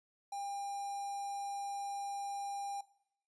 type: tone with notch filter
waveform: square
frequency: 801 Hz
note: G5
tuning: 37 cents sharp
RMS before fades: -41 dBFS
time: 0.32-2.81 s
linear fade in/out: 5 ms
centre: 2800 Hz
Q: 0.62
effects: noise-tail reverb RT60 0.7 s tail -19 dB re dry + resampled to 22050 Hz